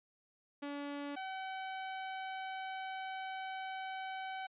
sawtooth tone pair in turn, 286.3 / 761.2 Hz, D4 / F#5, -44 / +49 cents, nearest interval octave + perfect fourth, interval 1693 cents, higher second, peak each -36 / -36 dBFS, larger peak neither, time 0.62-1.16 / 1.16-4.47 s, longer second, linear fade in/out 10 ms, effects resampled to 8000 Hz

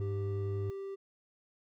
triangle tone, 391.6 Hz, G4, 2 cents flat, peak -36 dBFS, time 0-0.96 s, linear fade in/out 20 ms
triangle tone with vibrato, 100.9 Hz, G#2, 49 cents flat, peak -31 dBFS, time 0-0.7 s, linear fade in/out 0 ms, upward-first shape sine, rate 11 Hz, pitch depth 11 cents each way
effects none

